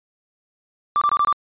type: tone bursts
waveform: sine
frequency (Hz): 1174.7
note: D6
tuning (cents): 0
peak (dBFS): -13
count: 5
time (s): 0.96-1.326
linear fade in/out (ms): 0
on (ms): 54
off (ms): 24
effects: tanh soft clip ceiling -12 dBFS + resampled to 8000 Hz